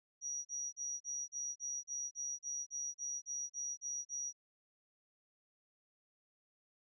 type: tone bursts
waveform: sine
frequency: 5780 Hz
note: F#8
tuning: 41 cents flat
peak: -38 dBFS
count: 15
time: 0.21-4.328 s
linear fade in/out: 50 ms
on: 240 ms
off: 37 ms
effects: none